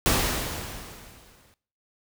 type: noise with exponential decay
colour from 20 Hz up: pink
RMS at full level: -20 dBFS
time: 0.06-1.54 s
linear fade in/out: 0 ms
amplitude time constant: 320 ms
effects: noise-tail reverb RT60 0.5 s tail -20 dB re dry